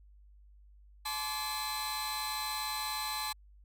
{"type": "tone cluster", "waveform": "sawtooth", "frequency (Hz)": [857, 1047, 1163, 4042], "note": ["A5", "C6", "D6", "B7"], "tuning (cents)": [-46, 1, -17, 39], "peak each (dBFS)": [-35, -40, -38, -35], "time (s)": [1.05, 3.33], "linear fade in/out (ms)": 10, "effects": ["added 50 Hz sine -55 dBFS peak until 3.64 s"]}